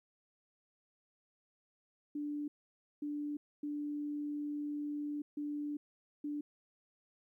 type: tone bursts at uneven times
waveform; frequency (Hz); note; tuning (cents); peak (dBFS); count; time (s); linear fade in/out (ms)
sine; 293.7; D4; 0; -36; 5; 2.15-2.48 / 3.02-3.37 / 3.63-5.22 / 5.37-5.77 / 6.24-6.41; 5
effects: 13-bit